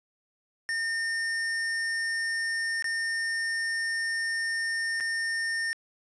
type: tone with dropouts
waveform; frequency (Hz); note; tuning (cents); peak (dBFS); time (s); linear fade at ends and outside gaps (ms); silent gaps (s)
square; 1820; A#6; -42; -28; 0.69-5.73; 0; 2.824-2.843 / 5.001-5.007
effects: resampled to 22050 Hz + 9-bit